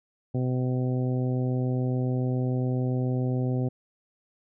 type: harmonic tone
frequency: 127.1 Hz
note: C3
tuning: 50 cents flat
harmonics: 1 / 2 / 3 / 4 / 5 / 6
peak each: -25 / -30 / -35 / -37 / -42 / -44 dBFS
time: 0.34-3.69 s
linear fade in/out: 10 ms
effects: none